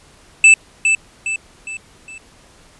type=tone with echo; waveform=square; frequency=2637 Hz; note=E7; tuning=in tune; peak=-5 dBFS; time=0.44-0.54 s; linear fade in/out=2 ms; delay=410 ms; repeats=4; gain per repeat=-7 dB; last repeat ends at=2.18 s; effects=pink hiss -48 dBFS RMS until 2.79 s + resampled to 24000 Hz